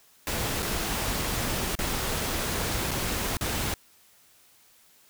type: noise with dropouts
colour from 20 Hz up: pink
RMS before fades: -29 dBFS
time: 0.27-3.74 s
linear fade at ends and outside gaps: 1 ms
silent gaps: 0.623-0.627 / 1.753-1.789 / 2.91-2.914 / 3.37-3.41 s
effects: white hiss -59 dBFS RMS until 5.09 s